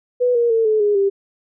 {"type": "tone with pitch steps", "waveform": "sine", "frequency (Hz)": [493.9, 472.4, 451.9, 432.2, 413.4, 395.4], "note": ["B4", "A#4", "A4", "A4", "G#4", "G4"], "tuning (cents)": [0, 23, 46, -31, -8, 15], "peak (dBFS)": -13, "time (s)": [0.2, 1.1], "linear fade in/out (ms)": 20, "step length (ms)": 150, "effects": []}